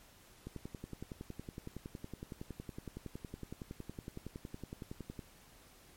click train, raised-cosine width 3 ms, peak -30 dBFS, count 52, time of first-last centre 0.47-5.192 s, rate 10.8 Hz, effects pink hiss -61 dBFS RMS until 5.96 s + MP3 64 kbps

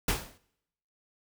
pink noise with exponential decay, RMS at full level -24 dBFS, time 0.08-0.38 s, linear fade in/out 5 ms, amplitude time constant 64 ms, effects noise-tail reverb RT60 0.8 s tail -23 dB re dry

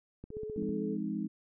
click train, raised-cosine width 3 ms, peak -31 dBFS, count 8, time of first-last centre 0.24-0.692 s, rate 15.5 Hz
sine tone with vibrato, 430 Hz, A4, 40 cents flat, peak -37 dBFS, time 0.31-0.98 s, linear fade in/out 50 ms, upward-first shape sine, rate 12 Hz, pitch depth 18 cents each way
sine chord, F minor seventh, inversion none, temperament equal with one note detuned, 172.91 / 207.7 / 261.6 / 311.1 Hz, F3 / Ab3 / C4 / Eb4, -17 / 0 / 0 / 0 cents, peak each -40 / -35 / -40 / -38 dBFS, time 0.56-1.28 s, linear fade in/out 20 ms
effects none

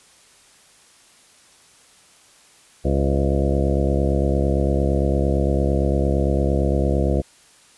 harmonic tone with a mistuned harmonic, 68.8 Hz, C#2, 12 cents flat, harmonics 1 / 2 / 3 / 4 / 5 / 6 / 7 / 8 / 9 / 10, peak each -20 / -24 / -26 / -29 / -26 / -30 / -27 / -32 / -29 / -34 dBFS, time 2.84-7.22 s, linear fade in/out 20 ms, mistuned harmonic 7, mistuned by +54 cents, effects white hiss -52 dBFS RMS until 7.77 s + resampled to 24000 Hz

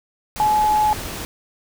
sine tone in noise, 850 Hz, G#5, 40 cents sharp, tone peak -14 dBFS, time 0.4-0.93 s, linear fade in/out 0 ms, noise pink, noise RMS -30 dBFS, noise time 0.36-1.25 s, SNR +13 dB, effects none

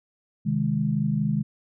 sine chord, Ab major, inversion first, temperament equal, 130.81 / 155.56 / 207.7 Hz, C3 / Eb3 / Ab3, 0 / 0 / 0 cents, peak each -28 / -25 / -25 dBFS, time 0.45-1.43 s, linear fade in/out 20 ms, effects none

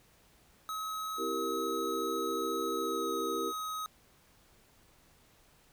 square tone with pitch glide, 1279 to 1265.8 Hz, D#6 to D#6, +47 to +29 cents, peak -36 dBFS, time 0.69-3.86 s, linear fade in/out 0 ms, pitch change -18 cents, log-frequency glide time 2.79-3.12 s
sine chord, C dominant seventh, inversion none, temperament equal, 261.6 / 329.6 / 392 / 466.2 Hz, C4 / E4 / G4 / Bb4, 0 / 0 / 0 / 0 cents, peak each -43 / -38 / -37 / -37 dBFS, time 1.17-3.53 s, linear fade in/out 50 ms
effects pink hiss -64 dBFS RMS until 5.72 s

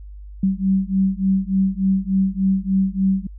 sine beating tone pair, 190.2 / 193.6 Hz, F#3 / G3, +48 / -21 cents, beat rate 3.4 Hz, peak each -19 dBFS, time 0.43-3.27 s, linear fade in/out 5 ms, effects added 50 Hz sine -34 dBFS peak until 3.38 s

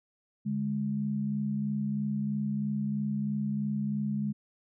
sine tone pair together, 144.63 / 207.7 Hz, D3 / G#3, -26 / 0 cents, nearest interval tritone, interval 626 cents, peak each -34 / -29 dBFS, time 0.45-4.33 s, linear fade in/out 20 ms, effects none

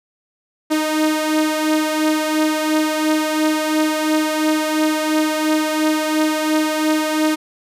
sawtooth beating tone pair, 308.9 / 311.8 Hz, D#4 / D#4, -12 / +4 cents, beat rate 2.9 Hz, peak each -13 / -18 dBFS, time 0.7-7.36 s, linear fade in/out 20 ms, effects resampled to 32000 Hz

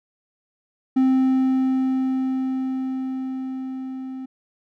triangle tone with level ramp, 261.6 Hz, C4, in tune, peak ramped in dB -12 to -28 dBFS, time 0.96-4.26 s, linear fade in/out 10 ms, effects none

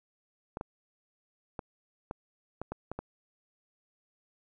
clicks, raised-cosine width 1 ms, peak -22 dBFS, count 8, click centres 0.571 / 0.611 / 1.592 / 2.111 / 2.616 / 2.72 / 2.916 / 2.99 s, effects none

